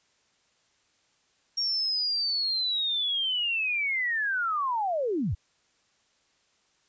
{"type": "linear sweep", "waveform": "sine", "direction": "down", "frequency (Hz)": [5588, 60.9], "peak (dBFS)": -25, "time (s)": [1.57, 5.35], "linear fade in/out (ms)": 10, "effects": ["white hiss -68 dBFS RMS until 6.88 s", "resampled to 16000 Hz"]}